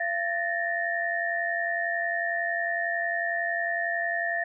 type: tone cluster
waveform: sine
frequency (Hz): 682 / 1756 / 1847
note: F5 / A6 / A#6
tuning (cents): -41 / -4 / -16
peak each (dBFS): -30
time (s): 0-4.44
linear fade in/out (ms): 5
effects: none